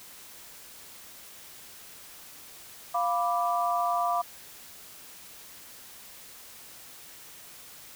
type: chord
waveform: sine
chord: B diminished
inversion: second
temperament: equal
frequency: 698.5 / 987.8 / 1174.7 Hz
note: F5 / B5 / D6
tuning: 0 / 0 / 0 cents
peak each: -27 / -31 / -29 dBFS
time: 2.94-4.22 s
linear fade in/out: 10 ms
effects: white hiss -48 dBFS RMS until 7.95 s